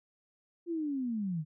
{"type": "linear sweep", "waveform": "sine", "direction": "down", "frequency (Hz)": [349.2, 145.7], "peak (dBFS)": -31, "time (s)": [0.66, 1.45], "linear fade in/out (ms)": 50, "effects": []}